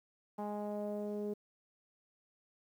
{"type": "tone with low-pass filter sweep", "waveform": "sawtooth", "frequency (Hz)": 207.7, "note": "G#3", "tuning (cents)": 0, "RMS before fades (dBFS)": -39, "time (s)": [0.38, 1.34], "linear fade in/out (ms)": 10, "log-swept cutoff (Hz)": [870, 450], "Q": 3.7, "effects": ["11-bit"]}